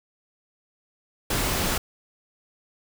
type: noise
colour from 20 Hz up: pink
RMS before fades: -25 dBFS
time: 1.3-1.78 s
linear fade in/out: 5 ms
effects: none